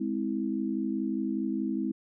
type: chord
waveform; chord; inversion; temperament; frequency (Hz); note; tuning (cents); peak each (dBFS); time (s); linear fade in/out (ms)
sine; Ab augmented; none; just; 207.7 / 259.6 / 324.5; Ab3 / C4 / E4; 0 / -13 / -27; -32; 0-1.92; 10
effects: none